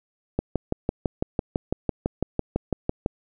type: click train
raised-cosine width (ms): 2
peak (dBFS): -9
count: 17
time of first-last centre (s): 0.39-3.061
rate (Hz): 5.99
effects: none